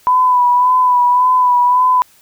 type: tone with vibrato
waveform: sine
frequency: 994 Hz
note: B5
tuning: 11 cents sharp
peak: -8 dBFS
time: 0.07-2.02 s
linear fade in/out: 0 ms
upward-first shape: sine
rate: 1.8 Hz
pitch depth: 32 cents each way
effects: white hiss -49 dBFS RMS until 2.21 s